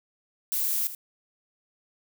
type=noise with echo; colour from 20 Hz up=violet; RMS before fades=-27 dBFS; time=0.52-0.87 s; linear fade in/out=0 ms; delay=79 ms; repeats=1; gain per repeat=-12 dB; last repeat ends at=0.949 s; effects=none